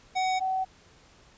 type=tone pair in turn; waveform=square / sine; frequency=749 / 756 Hz; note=F#5 / F#5; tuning=+21 / +37 cents; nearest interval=unison; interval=16 cents; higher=second; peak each=-25 dBFS; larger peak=neither; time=0.15-0.4 / 0.4-0.65 s; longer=neither; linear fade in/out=20 ms; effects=pink hiss -57 dBFS RMS until 1.37 s + resampled to 16000 Hz